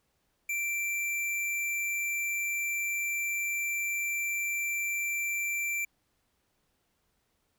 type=tone; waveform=square; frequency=2349 Hz; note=D7; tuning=in tune; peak=-30 dBFS; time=0.49-5.85 s; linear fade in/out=5 ms; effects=pink hiss -75 dBFS RMS until 7.58 s